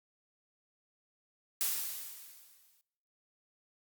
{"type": "noise with exponential decay", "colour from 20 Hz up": "blue", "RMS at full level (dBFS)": -30, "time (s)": [1.61, 2.81], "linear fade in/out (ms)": 0, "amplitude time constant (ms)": 260, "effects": ["noise-tail reverb RT60 1.0 s tail -24 dB re dry", "Opus 48 kbps"]}